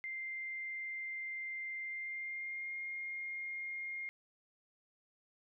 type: tone with pitch glide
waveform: sine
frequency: 2093 to 2128 Hz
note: C7 to C7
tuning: 0 to +29 cents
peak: -39 dBFS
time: 0.04-4.09 s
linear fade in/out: 0 ms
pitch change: +29 cents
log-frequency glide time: 1.82-2.76 s
effects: none